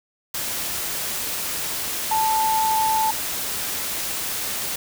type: tone in noise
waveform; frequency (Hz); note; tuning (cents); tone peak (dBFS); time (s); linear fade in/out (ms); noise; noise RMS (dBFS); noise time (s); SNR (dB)
sine; 880; A5; 0; -18; 2.11-3.11; 5; white; -27; 0.34-4.76; +6
effects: none